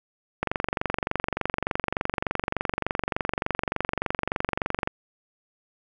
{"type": "click train", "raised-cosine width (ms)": 0.5, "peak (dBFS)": -9, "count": 105, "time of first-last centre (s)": [0.43, 4.874], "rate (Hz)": 23.4, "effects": []}